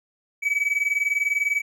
triangle tone pair together, 2273 / 2293 Hz, C#7 / D7, +43 / -42 cents, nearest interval unison, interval 15 cents, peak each -22 dBFS, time 0.42-1.62 s, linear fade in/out 20 ms, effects none

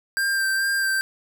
square tone with vibrato, 1581 Hz, G6, 14 cents sharp, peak -21 dBFS, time 0.17-1.01 s, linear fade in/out 0 ms, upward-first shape sine, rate 2.3 Hz, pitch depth 19 cents each way, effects none

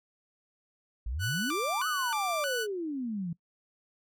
sine exponential two-way sweep, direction up then down, 50.3 to 1300 to 162.2 Hz, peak -31 dBFS, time 1.06-3.33 s, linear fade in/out 5 ms, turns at 1.87 s
sawtooth tone with vibrato, 1323 Hz, E6, 6 cents sharp, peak -27 dBFS, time 1.19-2.67 s, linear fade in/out 50 ms, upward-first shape square, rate 1.6 Hz, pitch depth 200 cents each way
effects noise-tail reverb RT60 0.1 s tail -21 dB re dry

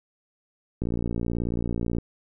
click train, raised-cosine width 3 ms, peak -15 dBFS, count 69, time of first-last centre 0.82-1.984 s, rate 58.4 Hz, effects none

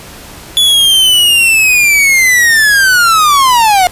45% pulse linear sweep, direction down, 3450 to 706 Hz, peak -5 dBFS, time 0.57-3.87 s, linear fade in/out 0 ms, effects pink hiss -31 dBFS RMS until 3.91 s + resampled to 32000 Hz

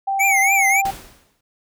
sine tone, 783 Hz, G5, 2 cents flat, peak -18 dBFS, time 0.07-0.91 s, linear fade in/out 10 ms
square tone with vibrato, 2217 Hz, C#7, in tune, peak -15 dBFS, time 0.19-0.82 s, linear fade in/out 20 ms, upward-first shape triangle, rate 3.6 Hz, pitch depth 150 cents each way
pink noise with exponential decay, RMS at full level -29 dBFS, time 0.85-1.41 s, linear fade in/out 5 ms, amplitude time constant 120 ms
effects none

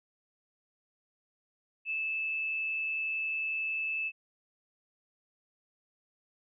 sine tone with amplitude modulation, 2622 Hz, E7, 10 cents flat, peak -29 dBFS, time 1.85-4.12 s, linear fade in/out 50 ms, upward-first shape sine, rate 151 Hz, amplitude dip 30%, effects none

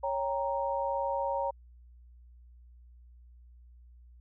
sine chord, G diminished, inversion second, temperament equal with one note detuned, 554.4 / 790.8 / 932.3 Hz, Db5 / G5 / Bb5, 0 / +15 / 0 cents, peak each -32 / -37 / -32 dBFS, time 0.03-1.51 s, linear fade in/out 10 ms, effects added 60 Hz sine -52 dBFS peak until 4.2 s

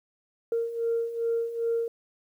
sine beating tone pair, 460.7 / 463.2 Hz, A#4 / A#4, -20 / -11 cents, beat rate 2.5 Hz, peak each -31 / -26 dBFS, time 0.52-1.88 s, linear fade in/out 2 ms, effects tanh soft clip ceiling -19 dBFS + 10-bit

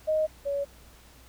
sine tone pair in turn, 623 / 563.8 Hz, D#5 / C#5, +2 / +29 cents, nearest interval major second, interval 173 cents, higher first, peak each -22 / -26 dBFS, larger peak first, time 0.07-0.27 / 0.45-0.65 s, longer neither, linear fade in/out 20 ms, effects added 60 Hz sine -54 dBFS peak until 1.28 s + pink hiss -55 dBFS RMS until 1.28 s

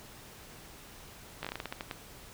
slowing click train, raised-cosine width 0.3 ms, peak -20 dBFS, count 11, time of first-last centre 1.43-1.912 s, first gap 16 ms, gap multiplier 1.23, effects pink hiss -51 dBFS RMS until 2.33 s

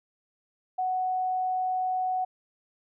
sine tone, 742 Hz, F#5, 5 cents sharp, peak -25 dBFS, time 0.78-2.25 s, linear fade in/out 10 ms, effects none

